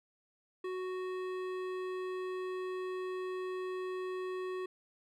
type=tone with hard clipping; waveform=sine; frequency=370 Hz; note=F#4; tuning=in tune; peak=-38 dBFS; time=0.64-4.66 s; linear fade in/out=5 ms; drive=14 dB; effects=none